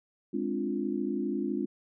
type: chord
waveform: sine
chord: D half-diminished seventh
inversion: second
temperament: equal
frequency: 207.7 / 261.6 / 293.7 / 349.2 Hz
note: Ab3 / C4 / D4 / F4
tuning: 0 / 0 / 0 / 0 cents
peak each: -34 dBFS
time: 0.33-1.66 s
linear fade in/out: 10 ms
effects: none